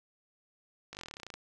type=slowing click train; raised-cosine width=0.2 ms; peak=-26 dBFS; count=16; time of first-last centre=0.93-1.34 s; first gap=19 ms; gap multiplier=1.05; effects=none